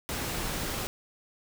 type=noise; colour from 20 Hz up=pink; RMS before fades=-33 dBFS; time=0.09-0.87 s; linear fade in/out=0 ms; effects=none